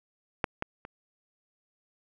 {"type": "clicks", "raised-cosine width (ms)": 0.5, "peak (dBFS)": [-10, -15, -26], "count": 3, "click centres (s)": [0.442, 0.624, 0.851], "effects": []}